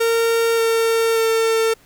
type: tone with pitch steps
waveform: 45% pulse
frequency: 459.3 / 454.8 / 450.4 Hz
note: A#4 / A#4 / A4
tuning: -26 / -43 / +40 cents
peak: -15 dBFS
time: 0-1.74 s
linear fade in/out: 10 ms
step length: 580 ms
effects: pink hiss -52 dBFS RMS until 1.85 s